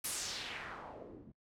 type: noise with low-pass filter sweep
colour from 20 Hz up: white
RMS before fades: -44 dBFS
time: 0.04-1.32 s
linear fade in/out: 5 ms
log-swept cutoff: 12000 to 210 Hz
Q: 2.1
effects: noise-tail reverb RT60 0.1 s tail -26 dB re dry